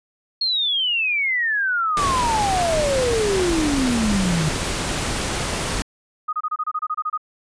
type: exponential sweep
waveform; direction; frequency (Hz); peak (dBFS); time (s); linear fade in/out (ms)
sine; down; 4334 to 151.2; -18; 0.41-4.49; 5
type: noise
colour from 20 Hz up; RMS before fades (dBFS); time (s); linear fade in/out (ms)
pink; -24; 1.97-5.82; 0
type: tone bursts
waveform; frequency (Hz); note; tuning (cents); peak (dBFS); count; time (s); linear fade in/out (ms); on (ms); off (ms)
sine; 1244.5; D#6; 0; -20; 12; 6.28-7.177; 10; 50; 27
effects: resampled to 22050 Hz